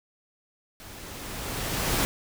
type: noise with level ramp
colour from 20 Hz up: pink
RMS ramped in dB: -45 to -24 dBFS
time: 0.8-2.05 s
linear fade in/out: 0 ms
effects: none